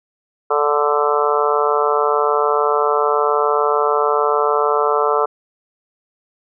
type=harmonic tone; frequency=146.83 Hz; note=D3; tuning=in tune; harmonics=3 / 4 / 5 / 6 / 7 / 8 / 9; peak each=-18 / -22 / -23 / -25 / -22 / -22 / -21 dBFS; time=0.5-5.26 s; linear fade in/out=10 ms; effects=none